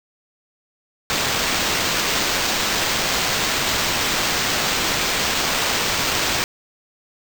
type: noise with sample-and-hold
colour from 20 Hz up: violet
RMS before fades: -21 dBFS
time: 1.1-6.44 s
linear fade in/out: 0 ms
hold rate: 11025 Hz
effects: none